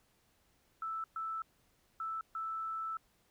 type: tone bursts at uneven times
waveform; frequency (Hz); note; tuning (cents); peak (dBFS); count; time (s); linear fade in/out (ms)
sine; 1318.5; E6; 0; -36; 4; 0.82-1.04 / 1.16-1.42 / 2-2.21 / 2.35-2.97; 2
effects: pink hiss -72 dBFS RMS until 3.3 s